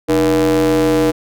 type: ring-modulated tone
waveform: square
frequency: 87.31 Hz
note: F2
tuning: in tune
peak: -9 dBFS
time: 0.08-1.12 s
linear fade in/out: 20 ms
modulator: 393 Hz
effects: none